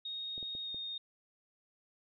sine tone with pitch glide, 3728 to 3694 Hz, A#7 to A#7, -1 to -16 cents, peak -38 dBFS, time 0.05-0.98 s, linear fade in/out 5 ms, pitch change -15 cents, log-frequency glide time 0.63-0.7 s
clicks, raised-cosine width 2 ms, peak -38 dBFS, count 4, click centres 0.379 / 0.428 / 0.551 / 0.745 s
effects none

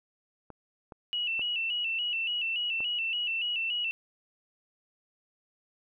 clicks, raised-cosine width 1 ms, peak -30 dBFS, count 4, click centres 0.503 / 0.922 / 1.394 / 2.805 s
sine tone with vibrato, 2794 Hz, F7, in tune, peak -28 dBFS, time 1.13-3.91 s, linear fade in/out 0 ms, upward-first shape square, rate 3.5 Hz, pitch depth 71 cents each way
effects none

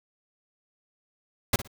pink noise with echo, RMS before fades -21 dBFS, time 1.53-1.56 s, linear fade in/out 5 ms, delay 58 ms, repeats 2, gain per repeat -14 dB, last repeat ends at 1.676 s, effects none

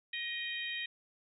harmonic tone with a mistuned harmonic, 628 Hz, D#5, 16 cents sharp, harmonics 3 / 4 / 5 / 6, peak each -40 / -41 / -42 / -43 dBFS, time 0.13-0.86 s, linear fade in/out 5 ms, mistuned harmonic 4, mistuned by -35 cents, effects none

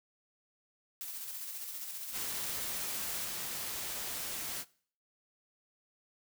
blue noise with tremolo, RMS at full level -41 dBFS, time 1.01-3.25 s, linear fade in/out 0 ms, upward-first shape square, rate 15 Hz, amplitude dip 30%
white noise, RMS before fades -39 dBFS, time 2.11-4.65 s, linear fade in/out 50 ms
effects noise-tail reverb RT60 0.5 s tail -21 dB re dry

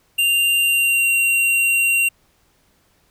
square tone with pitch glide, 2785 to 2755 Hz, F7 to F7, -5 to -24 cents, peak -15 dBFS, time 0.18-2.09 s, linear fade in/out 10 ms, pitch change -19 cents, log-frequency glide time 0.59-1.09 s, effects pink hiss -60 dBFS RMS until 3.1 s

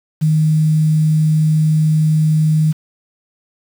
sine tone with quantisation, 155.56 Hz, D#3, in tune, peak -10 dBFS, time 0.21-2.73 s, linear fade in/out 20 ms, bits 6, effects none

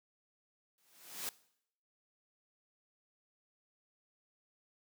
white noise with exponential growth, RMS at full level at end -37 dBFS, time 0.78-1.29 s, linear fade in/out 1 ms, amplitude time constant 110 ms, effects noise-tail reverb RT60 0.7 s tail -20 dB re dry + high-pass 150 Hz 12 dB/octave

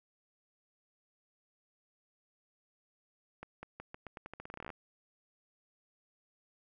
accelerating click train, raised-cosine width 0.5 ms, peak -29 dBFS, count 20, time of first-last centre 3.43-4.703 s, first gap 200 ms, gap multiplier 0.85, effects none

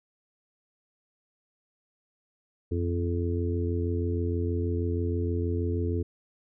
harmonic tone with a mistuned harmonic, 86.3 Hz, F2, 20 cents flat, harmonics 1 / 2 / 3 / 4 / 5, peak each -27 / -42 / -34 / -34 / -34 dBFS, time 2.71-6.03 s, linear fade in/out 10 ms, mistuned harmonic 1, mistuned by +36 cents, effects none

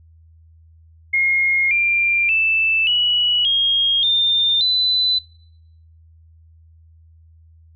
sine tone with pitch steps, 2146 / 2381 / 2642 / 2932 / 3253 / 3609 / 4005 Hz, C7 / D7 / E7 / F#7 / G#7 / A7 / B7, +43 / +23 / +3 / -16 / -37 / +43 / +23 cents, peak -14 dBFS, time 1.13-5.19 s, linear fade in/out 10 ms, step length 580 ms, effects noise-tail reverb RT60 0.8 s tail -23 dB re dry + added 81 Hz sine -46 dBFS peak until 7.75 s

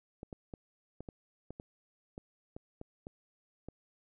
clicks, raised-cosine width 2 ms, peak -30 dBFS, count 12, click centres 0.231 / 0.328 / 0.538 / 1.006 / 1.088 / 1.506 / 1.599 / 2.179 / 2.565 / 2.814 / 3.069 / 3.686 s, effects none

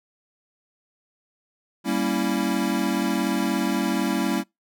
square chord, G diminished seventh, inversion none, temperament equal, 196 / 233.1 / 277.2 / 329.6 Hz, G3 / Bb3 / Db4 / Fb4, 0 / 0 / 0 / 0 cents, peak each -28 dBFS, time 1.84-4.44 s, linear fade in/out 50 ms, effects noise-tail reverb RT60 0.2 s tail -26 dB re dry

